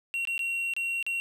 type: tone with dropouts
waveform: triangle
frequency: 2741 Hz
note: F7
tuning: 33 cents flat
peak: -26 dBFS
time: 0.14-1.2 s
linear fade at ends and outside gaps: 0 ms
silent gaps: 0.252-0.273 / 0.379-0.392 / 0.737-0.765 / 1.027-1.065 s
effects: none